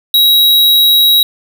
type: tone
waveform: square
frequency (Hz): 3848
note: B7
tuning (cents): -46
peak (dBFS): -6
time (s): 0.14-1.23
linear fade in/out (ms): 2
effects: none